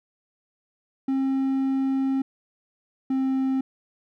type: tone pair in turn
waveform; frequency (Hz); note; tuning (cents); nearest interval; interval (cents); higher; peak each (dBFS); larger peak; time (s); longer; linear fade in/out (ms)
triangle; 267.9 / 264.8; C4 / C4; +41 / +21; unison; 20; first; -19; neither; 1.08-2.22 / 3.1-3.61; first; 5
effects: none